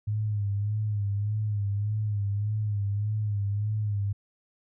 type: tone with vibrato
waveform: sine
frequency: 103.8 Hz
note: G#2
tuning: in tune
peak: -25 dBFS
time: 0.07-4.13 s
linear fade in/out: 10 ms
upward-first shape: sine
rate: 1.7 Hz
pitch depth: 60 cents each way
effects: none